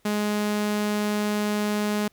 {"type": "tone", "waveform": "sawtooth", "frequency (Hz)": 208.9, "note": "G#3", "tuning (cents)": 10, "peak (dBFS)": -19, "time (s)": [0.05, 2.08], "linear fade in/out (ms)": 5, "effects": ["pink hiss -64 dBFS RMS until 2.12 s"]}